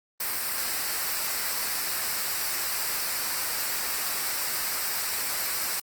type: noise with comb filter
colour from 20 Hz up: white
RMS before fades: -29 dBFS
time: 0.2-5.8 s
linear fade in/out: 5 ms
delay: 0.3 ms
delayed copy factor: -0.55
effects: Opus 32 kbps